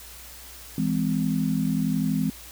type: chord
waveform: sine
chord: E augmented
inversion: none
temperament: just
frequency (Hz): 164.81 / 206 / 257.5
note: E3 / G#3 / B#3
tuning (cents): 0 / -14 / -28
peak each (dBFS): -26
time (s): 0.78-2.3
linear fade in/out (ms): 2
effects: added 60 Hz sine -48 dBFS peak until 2.51 s + white hiss -44 dBFS RMS until 2.51 s